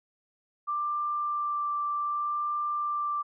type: tone with vibrato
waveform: sine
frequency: 1180 Hz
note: D6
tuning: 8 cents sharp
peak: -27 dBFS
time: 0.67-3.23 s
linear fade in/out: 20 ms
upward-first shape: sine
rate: 0.65 Hz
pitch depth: 9 cents each way
effects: none